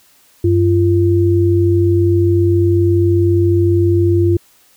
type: tone pair together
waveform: sine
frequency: 95.9 / 343.5 Hz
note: G2 / F4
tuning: -37 / -29 cents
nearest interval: octave + minor seventh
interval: 2208 cents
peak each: -12 dBFS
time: 0.44-4.37 s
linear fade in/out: 5 ms
effects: white hiss -51 dBFS RMS until 4.76 s